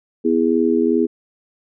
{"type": "harmonic tone", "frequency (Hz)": 82.41, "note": "E2", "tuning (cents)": 0, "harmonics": [3, 4, 5], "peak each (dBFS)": [-18, -18, -18], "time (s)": [0.24, 1.07], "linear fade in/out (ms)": 20, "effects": []}